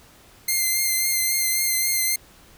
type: tone with vibrato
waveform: 5% pulse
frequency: 2094 Hz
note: C7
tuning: 1 cent sharp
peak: -10 dBFS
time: 0.48-2.16 s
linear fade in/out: 5 ms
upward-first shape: triangle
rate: 3.7 Hz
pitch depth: 30 cents each way
effects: pink hiss -51 dBFS RMS until 2.57 s